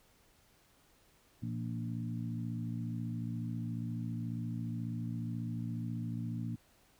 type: harmonic tone with a mistuned harmonic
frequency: 58.27 Hz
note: A#1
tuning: in tune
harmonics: 2 / 3 / 4 / 5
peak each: -38 / -42 / -41 / -47 dBFS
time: 1.42-6.56 s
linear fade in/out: 10 ms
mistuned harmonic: 3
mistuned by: -38 cents
effects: pink hiss -67 dBFS RMS until 6.99 s